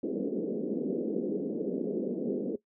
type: band-pass noise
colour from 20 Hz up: white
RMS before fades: -32 dBFS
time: 0.03-2.56 s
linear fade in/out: 5 ms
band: 190 to 470 Hz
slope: 48 dB/octave
effects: noise-tail reverb RT60 0.1 s tail -17 dB re dry